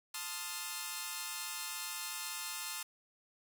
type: chord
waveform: 5% pulse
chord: F dominant seventh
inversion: first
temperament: equal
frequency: 880 / 1046.5 / 1244.5 / 1396.9 Hz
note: A5 / C6 / Eb6 / F6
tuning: 0 / 0 / 0 / 0 cents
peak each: -33 dBFS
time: 0.14-2.83 s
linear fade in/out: 5 ms
effects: none